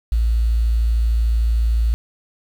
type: tone with quantisation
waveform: sine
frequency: 56.7 Hz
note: A#1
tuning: 47 cents flat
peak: -14 dBFS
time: 0.12-1.94 s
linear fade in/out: 0 ms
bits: 7
effects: none